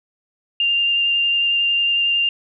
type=tone with vibrato; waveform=sine; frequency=2794 Hz; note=F7; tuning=in tune; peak=-15 dBFS; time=0.6-2.29 s; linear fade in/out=2 ms; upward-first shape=triangle; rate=11 Hz; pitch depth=12 cents each way; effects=none